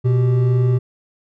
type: tone pair together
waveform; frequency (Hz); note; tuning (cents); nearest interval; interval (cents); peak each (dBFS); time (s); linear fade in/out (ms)
triangle; 122.7 / 390.2; B2 / G4; -11 / -8; octave + minor sixth; 2003; -11 / -22; 0.04-0.79; 20
effects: none